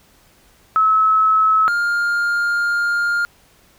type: tone pair in turn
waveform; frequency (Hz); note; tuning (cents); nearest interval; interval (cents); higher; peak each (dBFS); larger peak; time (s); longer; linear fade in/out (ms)
sine / triangle; 1294 / 1407.2; E6 / F6; -32 / +13; minor second; 145; second; -11 / -14; first; 0.76-1.68 / 1.68-3.25; second; 0
effects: pink hiss -53 dBFS RMS until 3.78 s

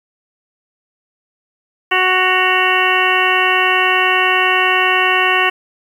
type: harmonic tone with a mistuned harmonic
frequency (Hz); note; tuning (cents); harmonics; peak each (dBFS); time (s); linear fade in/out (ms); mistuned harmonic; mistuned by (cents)
370; F#4; 0; 1 / 2 / 3 / 4 / 5 / 6 / 7 / 8; -21 / -20 / -18 / -22 / -17 / -21 / -18 / -22; 1.91-5.5; 10; 7; +88
effects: 7-bit

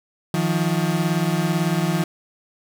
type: beating tone pair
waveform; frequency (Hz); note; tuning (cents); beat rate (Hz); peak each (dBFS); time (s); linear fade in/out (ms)
35% pulse; 158.5 / 176.5; D#3 / F3; +32 / +19; 18; -20; 0.34-2.04; 2
effects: none

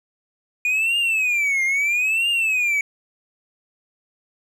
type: tone with vibrato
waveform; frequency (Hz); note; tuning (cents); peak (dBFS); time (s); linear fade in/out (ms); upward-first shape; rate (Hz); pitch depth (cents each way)
triangle; 2440; D#7; -34; -16; 0.65-2.81; 2; triangle; 0.76; 260
effects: none

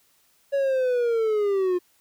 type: linear sweep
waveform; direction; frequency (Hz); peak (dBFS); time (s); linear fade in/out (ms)
triangle; down; 563 to 352.9; -18; 0.52-1.79; 20
effects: white hiss -63 dBFS RMS until 2 s

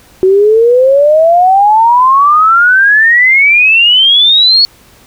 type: exponential sweep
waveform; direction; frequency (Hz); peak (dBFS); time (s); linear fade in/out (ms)
sine; up; 370 to 4435; -3; 0.23-4.65; 0
effects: pink hiss -42 dBFS RMS until 5.06 s

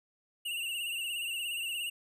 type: tone with vibrato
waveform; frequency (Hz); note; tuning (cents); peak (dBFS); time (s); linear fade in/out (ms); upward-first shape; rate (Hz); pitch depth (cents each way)
square; 2794; F7; 0; -34; 0.45-1.9; 10; sine; 17; 69
effects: none

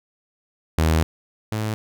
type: tone pair in turn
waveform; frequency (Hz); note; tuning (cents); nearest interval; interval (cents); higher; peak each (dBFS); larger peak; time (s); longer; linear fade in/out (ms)
sawtooth; 79.9 / 108.31; D#2 / A2; +47 / -27; perfect fourth; 526; second; -12 / -19; first; 0.78-1.03 / 1.52-1.74; first; 0
effects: none

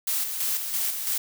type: noise with tremolo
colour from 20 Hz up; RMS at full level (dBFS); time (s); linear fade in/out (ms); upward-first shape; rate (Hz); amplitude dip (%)
blue; -26; 0.07-1.18; 5; square; 3; 45
effects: none

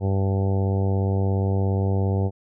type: harmonic tone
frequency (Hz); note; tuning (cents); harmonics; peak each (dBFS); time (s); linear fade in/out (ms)
97.2; G2; -14; 1 / 2 / 3 / 4 / 5 / 6 / 7 / 8 / 9; -20 / -28 / -34 / -31 / -32 / -39 / -37 / -39 / -41; 0-2.31; 50
effects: none

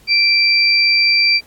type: tone pair together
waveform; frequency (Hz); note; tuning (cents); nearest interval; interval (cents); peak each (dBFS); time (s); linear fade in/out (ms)
sine; 2349 / 4698; D7 / D8; 0 / 0; octave; 1200; -13; 0.07-1.41; 50
effects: pink hiss -49 dBFS RMS until 1.46 s + AAC 64 kbps

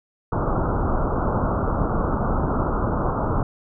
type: low-pass noise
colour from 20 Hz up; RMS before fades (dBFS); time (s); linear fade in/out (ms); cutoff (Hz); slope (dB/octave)
pink; -22; 0.32-3.43; 2; 1400; 96
effects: none

